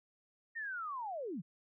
sine linear sweep, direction down, 1864.7 to 138.59 Hz, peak -38 dBFS, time 0.55-1.42 s, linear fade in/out 20 ms, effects none

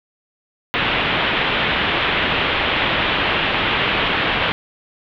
white low-pass noise, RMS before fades -19 dBFS, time 0.74-4.52 s, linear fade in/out 0 ms, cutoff 3400 Hz, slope 48 dB/octave, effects none

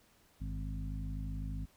harmonic tone with a mistuned harmonic, 51.91 Hz, G#1, in tune, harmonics 1 / 2 / 3 / 4 / 5, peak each -38 / -44 / -44 / -50 / -48 dBFS, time 0.4-1.66 s, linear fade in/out 20 ms, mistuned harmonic 2, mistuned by -65 cents, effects pink hiss -67 dBFS RMS until 1.76 s

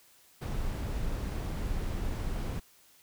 brown noise, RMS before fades -33 dBFS, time 0.41-2.6 s, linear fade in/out 10 ms, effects white hiss -61 dBFS RMS until 3.02 s

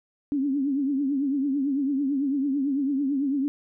sine tone with vibrato, 277.2 Hz, C#4, in tune, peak -22 dBFS, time 0.32-3.48 s, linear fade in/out 0 ms, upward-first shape triangle, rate 9 Hz, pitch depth 120 cents each way, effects none

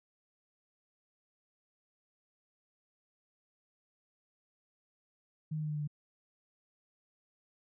sine tone with pitch steps, 155.56 / 153.95 / 152.36 / 150.78 / 149.22 / 147.68 Hz, D#3 / D#3 / D#3 / D3 / D3 / D3, 0 / -18 / -36 / +46 / +28 / +10 cents, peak -33 dBFS, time 5.51-5.876 s, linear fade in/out 10 ms, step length 61 ms, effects none

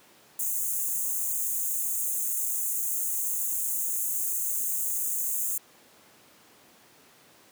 white high-pass noise, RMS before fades -29 dBFS, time 0.39-5.58 s, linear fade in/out 5 ms, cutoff 6400 Hz, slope 96 dB/octave, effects pink hiss -56 dBFS RMS until 7.51 s + high-pass 200 Hz 12 dB/octave

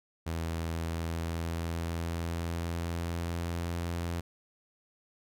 sawtooth tone with pitch glide, 82.41 to 85.41 Hz, E2 to F2, 0 to -38 cents, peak -28 dBFS, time 0.26-4.21 s, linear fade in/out 10 ms, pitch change +62 cents, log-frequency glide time 0.61-3.65 s, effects none

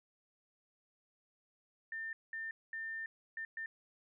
sine tone bursts at uneven times, 1800 Hz, A6, 39 cents sharp, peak -39 dBFS, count 5, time 1.92-2.13 / 2.33-2.51 / 2.73-3.06 / 3.37-3.45 / 3.57-3.66 s, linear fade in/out 2 ms, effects none

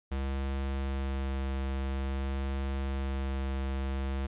square tone with vibrato, 67.5 Hz, C#2, 45 cents flat, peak -31 dBFS, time 0.11-4.27 s, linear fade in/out 10 ms, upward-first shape sine, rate 0.5 Hz, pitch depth 10 cents each way, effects resampled to 8000 Hz + 12-bit

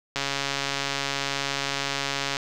click train, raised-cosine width 0.2 ms, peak -9 dBFS, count 308, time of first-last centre 0.16-2.369 s, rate 139 Hz, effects none

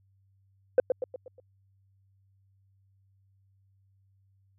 sine tone with echo, 509 Hz, C5, 48 cents flat, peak -13 dBFS, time 0.78-0.8 s, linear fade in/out 2 ms, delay 120 ms, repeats 5, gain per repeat -7 dB, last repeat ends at 1.4 s, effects tanh soft clip ceiling -14 dBFS + added 97 Hz sine -63 dBFS peak until 4.58 s

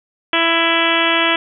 harmonic tone, 332.3 Hz, E4, 14 cents sharp, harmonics 1 / 2 / 3 / 4 / 5 / 6 / 7 / 8 / 9 / 10, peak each -22 / -22 / -22 / -22 / -22 / -22 / -22 / -22 / -22 / -22 dBFS, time 0.33-1.36 s, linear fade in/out 2 ms, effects none

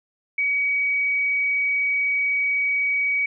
sine tone, 2264 Hz, C#7, 36 cents sharp, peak -19 dBFS, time 0.38-3.26 s, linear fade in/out 5 ms, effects none

